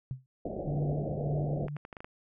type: tone with exponential decay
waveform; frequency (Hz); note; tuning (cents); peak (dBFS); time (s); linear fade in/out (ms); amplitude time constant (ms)
sine; 130; C3; -11; -29; 0.11-0.26; 0; 31
type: low-pass noise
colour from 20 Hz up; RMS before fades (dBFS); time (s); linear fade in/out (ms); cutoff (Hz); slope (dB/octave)
white; -36; 0.45-1.67; 5; 720; 96
type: tone with tremolo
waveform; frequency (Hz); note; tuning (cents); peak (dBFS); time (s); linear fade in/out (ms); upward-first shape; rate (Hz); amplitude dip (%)
sine; 146.83; D3; 0; -28; 0.67-1.77; 5; sine; 1.7; 55
type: clicks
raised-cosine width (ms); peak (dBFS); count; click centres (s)
0.5; -28; 7; 1.683 / 1.766 / 1.851 / 1.928 / 1.968 / 2.005 / 2.045
effects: none